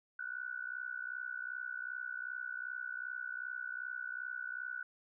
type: tone with amplitude modulation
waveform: sine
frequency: 1480 Hz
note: F#6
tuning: in tune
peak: -35 dBFS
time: 0.19-4.83 s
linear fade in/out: 5 ms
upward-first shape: sine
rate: 62.6 Hz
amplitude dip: 90%
effects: none